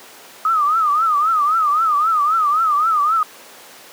sine tone with vibrato, 1244.5 Hz, D#6, in tune, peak -13 dBFS, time 0.45-3.23 s, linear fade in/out 2 ms, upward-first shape triangle, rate 3.8 Hz, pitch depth 160 cents each way, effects pink hiss -40 dBFS RMS until 3.92 s + high-pass 400 Hz 12 dB/octave

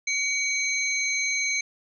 sine tone cluster, 2261 / 4084 / 6320 Hz, C#7 / C8 / G8, +34 / -43 / +13 cents, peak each -25 / -33 / -29 dBFS, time 0.07-1.61 s, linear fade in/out 5 ms, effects none

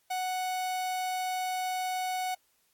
45% pulse tone, 740 Hz, F#5, in tune, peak -30 dBFS, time 0.1-2.35 s, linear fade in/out 10 ms, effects white hiss -71 dBFS RMS until 2.73 s + AAC 64 kbps

